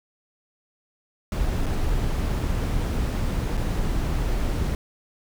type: noise with dropouts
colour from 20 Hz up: brown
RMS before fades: -24 dBFS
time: 1.32-4.75 s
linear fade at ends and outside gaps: 1 ms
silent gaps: 1.66-1.665 / 3.571-3.575 s
effects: none